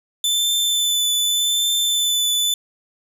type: tone with vibrato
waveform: sawtooth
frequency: 3521 Hz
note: A7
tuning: in tune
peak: -14 dBFS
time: 0.24-2.54 s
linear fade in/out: 2 ms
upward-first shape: triangle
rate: 0.84 Hz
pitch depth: 19 cents each way
effects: none